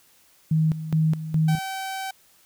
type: tone with tremolo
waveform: sine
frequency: 157.9 Hz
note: D#3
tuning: 26 cents sharp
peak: -17 dBFS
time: 0.51-1.59 s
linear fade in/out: 5 ms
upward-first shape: square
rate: 2.4 Hz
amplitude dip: 75%
type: tone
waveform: sawtooth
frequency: 769 Hz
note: G5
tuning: 33 cents flat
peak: -25 dBFS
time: 1.48-2.11 s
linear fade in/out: 5 ms
effects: white hiss -58 dBFS RMS until 2.45 s